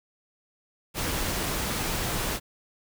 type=noise; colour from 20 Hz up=pink; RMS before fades=-29 dBFS; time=0.94-2.4 s; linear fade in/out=50 ms; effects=none